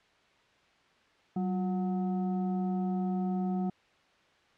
sine tone with frequency modulation, 188.5 Hz, F#3, 32 cents sharp, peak -28 dBFS, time 1.36-3.7 s, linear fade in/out 5 ms, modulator 544 Hz, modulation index 0.57, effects white hiss -64 dBFS RMS until 4.57 s + low-pass 3000 Hz 12 dB/octave

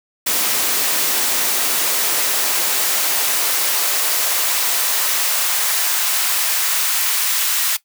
white noise with high-pass filter sweep, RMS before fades -18 dBFS, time 0.26-7.77 s, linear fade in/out 10 ms, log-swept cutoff 220 to 1200 Hz, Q 0.8, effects noise-tail reverb RT60 0.1 s tail -17 dB re dry

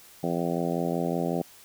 harmonic tone, 85.4 Hz, F2, 38 cents flat, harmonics 2 / 3 / 4 / 5 / 6 / 7 / 8 / 9, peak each -30 / -32 / -33 / -34 / -35 / -35 / -36 / -37 dBFS, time 0.23-1.42 s, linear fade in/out 5 ms, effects white hiss -52 dBFS RMS until 1.64 s

